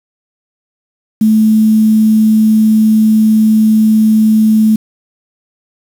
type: tone with quantisation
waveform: sine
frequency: 217.7 Hz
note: A3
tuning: 18 cents flat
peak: -5 dBFS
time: 1.21-4.76 s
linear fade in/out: 5 ms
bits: 5
effects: none